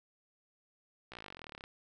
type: slowing click train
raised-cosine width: 0.3 ms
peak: -30 dBFS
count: 24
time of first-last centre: 1.12-1.639 s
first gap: 16 ms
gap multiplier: 1.03
effects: none